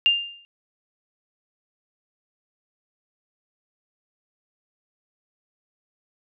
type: tone with exponential decay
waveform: sine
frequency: 2800 Hz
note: F7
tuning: 4 cents sharp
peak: -12 dBFS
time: 0.06-0.45 s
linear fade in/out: 0 ms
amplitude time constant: 84 ms
effects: none